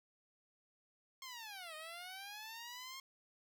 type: linear two-way sweep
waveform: 10% pulse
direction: down then up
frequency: 1078 to 613 to 1078 Hz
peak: -39 dBFS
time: 1.22-3 s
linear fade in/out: 2 ms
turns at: 1.75 s
effects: none